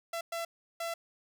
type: tone bursts at uneven times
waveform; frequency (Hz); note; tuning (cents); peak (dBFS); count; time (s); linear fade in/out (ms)
sawtooth; 672; E5; +33; -30; 3; 0.13-0.21 / 0.32-0.45 / 0.8-0.94; 5
effects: none